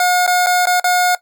25% pulse tone with dropouts, 720 Hz, F#5, 47 cents flat, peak -8 dBFS, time 0-1.15 s, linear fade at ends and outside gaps 2 ms, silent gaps 0.265-0.276 / 0.462-0.468 / 0.656-0.67 / 0.799-0.842 s, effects noise-tail reverb RT60 0.1 s tail -17 dB re dry

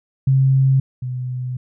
sine tone pair in turn, 133.8 / 126.25 Hz, C3 / B2, +39 / +39 cents, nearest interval minor second, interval 100 cents, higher first, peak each -11 / -22 dBFS, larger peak first, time 0.27-0.8 / 1.02-1.57 s, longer second, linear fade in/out 5 ms, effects none

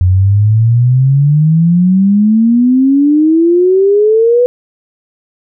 sine exponential sweep, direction up, 89 to 497.6 Hz, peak -5 dBFS, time 0.01-4.46 s, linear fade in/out 0 ms, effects none

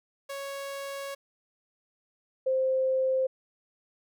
sawtooth / sine tone pair in turn, 554.4 / 523.3 Hz, C#5 / C5, 0 / 0 cents, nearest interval minor second, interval 100 cents, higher first, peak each -31 / -23 dBFS, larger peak second, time 0.29-1.15 / 2.46-3.27 s, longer first, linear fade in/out 10 ms, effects none

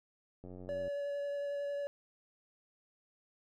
click train, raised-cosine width 2 ms, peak -36 dBFS, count 41, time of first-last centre 0.44-0.879 s, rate 91.1 Hz
triangle tone with vibrato, 570 Hz, C#5, 48 cents sharp, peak -33 dBFS, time 0.69-1.87 s, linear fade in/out 0 ms, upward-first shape sine, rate 11 Hz, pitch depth 10 cents each way
effects none

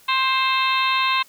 harmonic tone with a mistuned harmonic, 526 Hz, C5, 9 cents sharp, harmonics 2 / 3 / 4 / 5 / 6 / 7 / 8, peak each -20 / -30 / -27 / -24 / -31 / -26 / -31 dBFS, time 0.08-1.23 s, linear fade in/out 10 ms, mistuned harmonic 8, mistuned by -32 cents, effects white hiss -52 dBFS RMS until 1.28 s

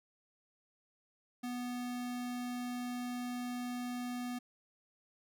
square tone, 245.9 Hz, B3, 7 cents flat, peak -38 dBFS, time 1.43-4.39 s, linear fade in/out 10 ms, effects none

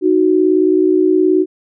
sine tone pair together, 311.4 / 370.3 Hz, D#4 / F#4, +2 / +1 cents, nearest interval minor third, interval 299 cents, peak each -13 / -11 dBFS, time 0.01-1.46 s, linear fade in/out 50 ms, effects none

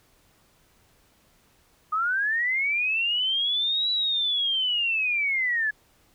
sine linear two-way sweep, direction up then down, 1228 to 3951 to 1686 Hz, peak -22 dBFS, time 1.92-5.71 s, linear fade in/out 10 ms, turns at 3.91 s, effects pink hiss -62 dBFS RMS until 6.14 s

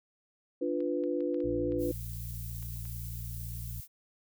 sine chord, B diminished, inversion first, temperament equal with one note detuned, 293.7 / 349.2 / 496.7 Hz, D4 / F4 / B4, 0 / 0 / +10 cents, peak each -33 dBFS, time 0.61-1.92 s, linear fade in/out 10 ms
clicks, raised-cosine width 0.3 ms, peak -39 dBFS, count 8, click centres 0.805 / 1.038 / 1.206 / 1.344 / 1.404 / 1.721 / 2.627 / 2.854 s
harmonic tone, 57.7 Hz, A#1, 17 cents flat, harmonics 1 / 2 / 3, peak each -40 / -40 / -51 dBFS, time 1.44-3.81 s, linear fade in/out 5 ms
violet noise, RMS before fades -46 dBFS, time 1.78-3.88 s, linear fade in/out 50 ms
effects none

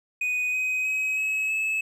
triangle tone with pitch steps, 2489 / 2515 / 2541 / 2568 / 2595 Hz, D#7 / D#7 / D#7 / E7 / E7, 0 / +18 / +36 / -46 / -28 cents, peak -22 dBFS, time 0.21-1.81 s, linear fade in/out 5 ms, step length 320 ms, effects none

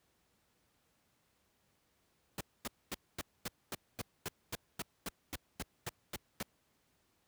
pink noise bursts, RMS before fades -39 dBFS, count 16, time 2.38-6.428 s, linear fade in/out 2 ms, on 28 ms, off 240 ms, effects pink hiss -75 dBFS RMS until 7.27 s + high-pass 60 Hz 12 dB/octave

